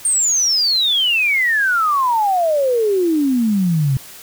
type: exponential sweep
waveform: sine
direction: down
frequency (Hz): 8870 to 128.6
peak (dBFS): -13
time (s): 0.05-3.97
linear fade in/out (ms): 2
effects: white hiss -38 dBFS RMS until 4.22 s